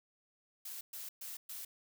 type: noise bursts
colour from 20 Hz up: blue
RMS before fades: -45 dBFS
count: 4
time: 0.65-1.65 s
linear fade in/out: 5 ms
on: 160 ms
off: 120 ms
effects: none